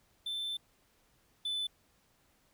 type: tone pair in turn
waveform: triangle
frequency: 3540 / 3505 Hz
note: A7 / A7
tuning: +10 / -7 cents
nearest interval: unison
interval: 17 cents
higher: first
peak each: -33 / -31 dBFS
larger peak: second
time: 0.26-0.57 / 1.45-1.67 s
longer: first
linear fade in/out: 5 ms
effects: pink hiss -70 dBFS RMS until 2.53 s